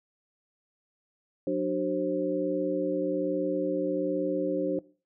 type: tone cluster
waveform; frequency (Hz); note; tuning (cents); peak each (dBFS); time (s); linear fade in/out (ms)
sine; 183.7 / 298.5 / 379.7 / 530; F#3 / D4 / F#4 / C5; -12 / +28 / +45 / +22; -36 / -29 / -32 / -30; 1.47-4.79; 2
effects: noise-tail reverb RT60 0.4 s tail -22 dB re dry

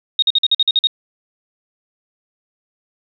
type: tone bursts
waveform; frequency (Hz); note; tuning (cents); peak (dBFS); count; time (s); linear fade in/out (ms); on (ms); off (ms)
sine; 3729; A#7; 0; -10; 9; 0.19-0.871; 2; 33; 48
effects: none

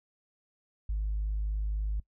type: tone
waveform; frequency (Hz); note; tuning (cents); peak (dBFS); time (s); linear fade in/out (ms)
sine; 51.91; G#1; 0; -27; 0.89-2; 5
effects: noise-tail reverb RT60 0.1 s tail -21 dB re dry + tanh soft clip ceiling -25 dBFS

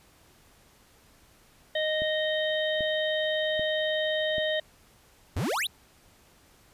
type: harmonic tone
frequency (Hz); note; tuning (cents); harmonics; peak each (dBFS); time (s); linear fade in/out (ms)
620; D#5; -6; 1 / 3 / 5 / 6; -27 / -32 / -34 / -35; 1.75-4.6; 5
type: click train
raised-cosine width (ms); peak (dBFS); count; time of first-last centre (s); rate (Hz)
3; -26; 4; 2.02-4.382; 1.27
type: exponential sweep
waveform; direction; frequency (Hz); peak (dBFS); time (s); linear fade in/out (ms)
square; up; 69.9 to 4184; -27; 5.36-5.67; 5
effects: pink hiss -59 dBFS RMS until 6.73 s + resampled to 32000 Hz

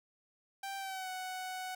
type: tone with pitch glide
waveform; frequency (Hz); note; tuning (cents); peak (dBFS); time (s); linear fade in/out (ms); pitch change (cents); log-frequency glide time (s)
sawtooth; 784 to 743; G5 to F#5; 0 to +7; -35; 0.63-1.75; 5; -93; 0.78-1.09
effects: none

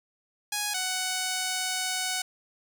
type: tone pair in turn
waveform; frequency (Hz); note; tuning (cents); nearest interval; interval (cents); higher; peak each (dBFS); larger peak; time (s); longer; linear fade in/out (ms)
5% pulse; 830.6 / 743.7; G#5 / F#5; 0 / +9; major second; 191; first; -16; neither; 0.52-0.74 / 0.74-2.22; second; 5
effects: none

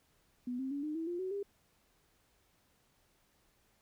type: tone with pitch steps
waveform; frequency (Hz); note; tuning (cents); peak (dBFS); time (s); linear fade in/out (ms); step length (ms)
sine; 246.9 / 264.6 / 283.6 / 304 / 325.8 / 349.2 / 374.2 / 401.1; B3 / C4 / C#4 / D#4 / E4 / F4 / F#4 / G4; 0 / +20 / +40 / -40 / -20 / 0 / +20 / +40; -35; 0.47-1.43; 5; 120
effects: pink hiss -72 dBFS RMS until 3.81 s

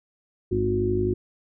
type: harmonic tone with a mistuned harmonic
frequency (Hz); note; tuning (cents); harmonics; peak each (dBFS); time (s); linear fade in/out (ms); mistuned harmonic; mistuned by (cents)
51.7; G#1; -7; 1 / 2 / 4 / 5 / 6 / 7; -33 / -27 / -33 / -32 / -34 / -23; 0.51-1.14; 10; 2; -34
effects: none

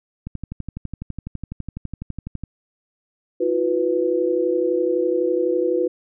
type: click train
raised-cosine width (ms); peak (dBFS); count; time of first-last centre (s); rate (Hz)
5; -17; 27; 0.27-2.437; 12
type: chord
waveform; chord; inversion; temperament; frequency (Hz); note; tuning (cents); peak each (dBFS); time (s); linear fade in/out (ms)
sine; E suspended second; none; equal with one note detuned; 329.6 / 361.5 / 493.9; E4 / F#4 / B4; 0 / -40 / 0; -24 / -21 / -21; 3.4-5.88; 10
effects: none

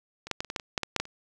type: clicks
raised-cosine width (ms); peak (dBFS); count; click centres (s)
0.2; -23 / -11 / -13 / -28 / -16 / -12 / -22 / -9 / -12 / -8 / -10 / -28; 12; 0.27 / 0.313 / 0.405 / 0.447 / 0.501 / 0.562 / 0.598 / 0.778 / 0.833 / 0.963 / 1 / 1.054
effects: none

